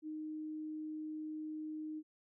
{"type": "tone", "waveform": "sine", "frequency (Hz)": 309.4, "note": "D#4", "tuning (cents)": -10, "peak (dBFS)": -40, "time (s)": [0.02, 2.03], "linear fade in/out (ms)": 50, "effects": []}